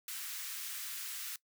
white high-pass noise, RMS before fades -42 dBFS, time 0.08-1.36 s, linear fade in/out 2 ms, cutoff 1300 Hz, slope 24 dB/octave, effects noise-tail reverb RT60 0.1 s tail -20 dB re dry

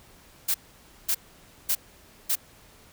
blue noise bursts, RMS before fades -24 dBFS, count 4, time 0.48-2.356 s, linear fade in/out 10 ms, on 64 ms, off 540 ms, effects pink hiss -54 dBFS RMS until 2.92 s

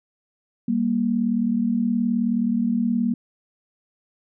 sine tone pair together, 196.6 / 235.6 Hz, G3 / A#3, +5 / +19 cents, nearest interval minor third, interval 314 cents, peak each -24 / -20 dBFS, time 0.68-3.14 s, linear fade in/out 5 ms, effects none

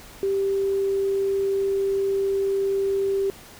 sine tone, 392 Hz, G4, in tune, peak -20 dBFS, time 0.23-3.3 s, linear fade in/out 0 ms, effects pink hiss -45 dBFS RMS until 3.59 s

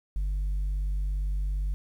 sine tone, 48.75 Hz, G1, 9 cents flat, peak -23 dBFS, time 0.16-1.74 s, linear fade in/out 0 ms, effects tanh soft clip ceiling -25 dBFS + 10-bit

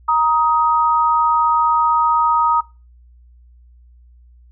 sine tone pair together, 939 / 1254.2 Hz, A#5 / D#6, +12 / +13 cents, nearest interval perfect fourth, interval 501 cents, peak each -15 dBFS, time 0.08-2.61 s, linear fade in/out 10 ms, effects noise-tail reverb RT60 0.3 s tail -22 dB re dry + added 60 Hz sine -44 dBFS peak until 4.51 s

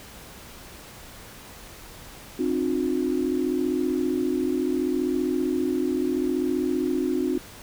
sine tone cluster, 263.9 / 304.6 / 359.4 Hz, C4 / D#4 / F4, +15 / -37 / +50 cents, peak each -26 / -27 / -26 dBFS, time 2.39-7.38 s, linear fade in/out 5 ms, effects pink hiss -44 dBFS RMS until 7.62 s

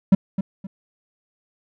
triangle tone with echo, 192.8 Hz, G3, 28 cents flat, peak -6 dBFS, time 0.12-0.15 s, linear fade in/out 5 ms, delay 260 ms, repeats 2, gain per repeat -11 dB, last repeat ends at 0.67 s, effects none

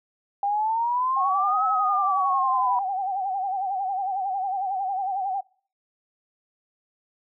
sine exponential two-way sweep, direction up then down, 796 to 1300 to 973 Hz, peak -21 dBFS, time 0.43-2.79 s, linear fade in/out 2 ms, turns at 1.66 s
sine tone with vibrato, 771 Hz, G5, 29 cents flat, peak -24 dBFS, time 1.16-5.41 s, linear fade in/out 10 ms, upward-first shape sine, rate 11 Hz, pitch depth 81 cents each way
effects noise-tail reverb RT60 0.5 s tail -26 dB re dry

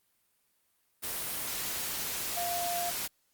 sine tone in noise, 698.5 Hz, F5, in tune, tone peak -32 dBFS, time 2.36-2.91 s, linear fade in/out 20 ms, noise white, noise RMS -35 dBFS, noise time 1.02-3.08 s, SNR 0 dB, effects white hiss -73 dBFS RMS until 3.33 s + Opus 32 kbps

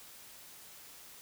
silence, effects white hiss -53 dBFS RMS until 1.21 s

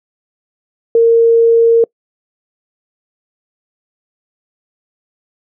sine tone, 460.8 Hz, A#4, 20 cents flat, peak -5 dBFS, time 0.95-1.84 s, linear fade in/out 2 ms, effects noise-tail reverb RT60 0.1 s tail -26 dB re dry

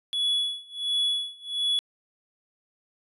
triangle tone with tremolo, 3394 Hz, G#7, 37 cents sharp, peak -20 dBFS, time 0.13-1.79 s, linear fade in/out 0 ms, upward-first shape sine, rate 1.4 Hz, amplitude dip 95%, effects resampled to 32000 Hz

